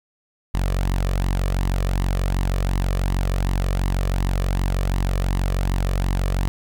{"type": "tone with flanger", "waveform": "sawtooth", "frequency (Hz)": 46.25, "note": "F#1", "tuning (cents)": 0, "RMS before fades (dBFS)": -21, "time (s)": [0.54, 6.48], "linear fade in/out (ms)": 0, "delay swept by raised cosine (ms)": [1, 1.72], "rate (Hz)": 2.7, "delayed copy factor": 0.5, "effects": []}